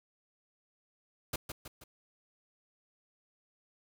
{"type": "noise with echo", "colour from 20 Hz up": "pink", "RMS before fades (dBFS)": -35, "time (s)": [1.33, 1.36], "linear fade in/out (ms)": 5, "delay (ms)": 160, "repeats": 3, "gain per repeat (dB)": -6, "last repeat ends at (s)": 1.84, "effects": []}